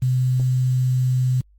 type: tone with quantisation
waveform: sine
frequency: 127.5 Hz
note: C3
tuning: 44 cents flat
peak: -16 dBFS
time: 0.02-1.41 s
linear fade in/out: 5 ms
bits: 7
effects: added 50 Hz sine -51 dBFS peak until 1.58 s + Opus 32 kbps